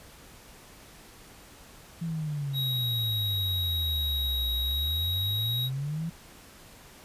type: exponential two-way sweep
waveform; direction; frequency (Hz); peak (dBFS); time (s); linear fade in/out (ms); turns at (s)
sine; down then up; 169.3 to 61.2 to 169.3; -29; 2.01-6.1; 10; 4.53
type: tone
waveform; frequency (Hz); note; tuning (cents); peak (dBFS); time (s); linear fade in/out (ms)
square; 3812; A#7; +38; -29; 2.53-5.7; 50
effects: pink hiss -51 dBFS RMS until 7.04 s + resampled to 32000 Hz